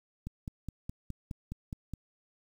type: click train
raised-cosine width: 5 ms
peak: -25 dBFS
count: 9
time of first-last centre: 0.27-1.937 s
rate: 4.8 Hz
effects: 9-bit